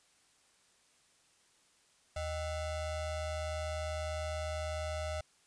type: ring-modulated tone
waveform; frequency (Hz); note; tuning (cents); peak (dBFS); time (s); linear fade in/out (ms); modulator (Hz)
square; 349.2; F4; 0; -33; 2.16-5.21; 5; 270
effects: white hiss -68 dBFS RMS until 5.46 s + resampled to 22050 Hz